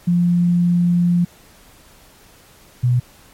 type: tone pair in turn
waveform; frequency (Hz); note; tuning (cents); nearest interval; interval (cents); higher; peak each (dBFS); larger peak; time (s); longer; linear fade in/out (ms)
sine; 174.61 / 123.47; F3 / B2; 0 / 0; tritone; 600; first; -12; neither; 0.07-1.25 / 2.83-3; first; 10
effects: pink hiss -48 dBFS RMS until 3.33 s + MP3 64 kbps